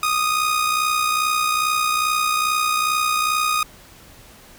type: tone with amplitude modulation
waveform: sawtooth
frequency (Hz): 1241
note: D#6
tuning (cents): -5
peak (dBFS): -12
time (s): 0.03-3.63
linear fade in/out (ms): 2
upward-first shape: sine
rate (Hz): 62.4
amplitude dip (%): 50
effects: pink hiss -46 dBFS RMS until 4.58 s